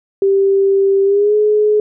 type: tone with pitch glide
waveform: sine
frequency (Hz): 392 to 422.6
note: G4 to G#4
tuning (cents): 0 to +30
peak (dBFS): -9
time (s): 0.22-1.8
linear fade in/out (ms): 2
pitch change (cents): +130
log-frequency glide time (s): 1.04-1.35
effects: none